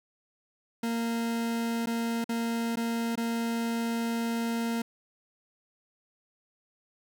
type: tone with dropouts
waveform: 40% pulse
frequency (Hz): 231.2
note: A#3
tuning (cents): -14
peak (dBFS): -27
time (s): 0.83-4.82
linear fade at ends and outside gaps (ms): 5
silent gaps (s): 1.86-1.87 / 2.243-2.291 / 2.758-2.77 / 3.156-3.175
effects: 11-bit